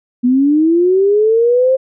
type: linear sweep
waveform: sine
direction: up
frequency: 240.6 to 532 Hz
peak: -8 dBFS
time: 0.23-1.77 s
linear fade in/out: 20 ms
effects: none